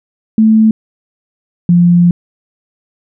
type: tone pair in turn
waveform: sine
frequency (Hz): 219.5 / 174.22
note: A3 / F3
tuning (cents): -4 / -4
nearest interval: major third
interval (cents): 400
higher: first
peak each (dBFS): -4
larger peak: neither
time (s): 0.38-0.71 / 1.69-2.11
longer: second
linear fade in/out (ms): 2
effects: none